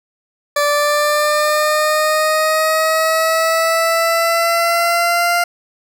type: linear sweep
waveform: 20% pulse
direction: up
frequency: 581 to 697 Hz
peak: -8 dBFS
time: 0.56-5.44 s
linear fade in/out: 5 ms
effects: none